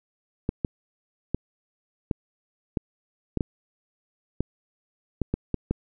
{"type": "clicks", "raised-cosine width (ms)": 3, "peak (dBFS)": -11, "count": 12, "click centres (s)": [0.491, 0.648, 1.346, 2.112, 2.772, 3.373, 3.408, 4.406, 5.217, 5.34, 5.543, 5.71], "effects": []}